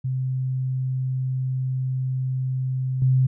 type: tone with level steps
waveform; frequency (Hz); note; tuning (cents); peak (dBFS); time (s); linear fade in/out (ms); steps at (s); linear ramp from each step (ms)
sine; 130; C3; -11; -22 / -15; 0.04-3.27; 10; 3.02; 2
effects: none